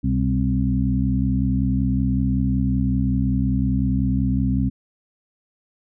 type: harmonic tone with a mistuned harmonic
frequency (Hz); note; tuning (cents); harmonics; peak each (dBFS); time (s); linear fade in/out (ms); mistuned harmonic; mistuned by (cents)
65.41; C2; 0; 1 / 2 / 3 / 4; -23 / -23 / -23 / -23; 0.03-4.7; 20; 2; -68
effects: none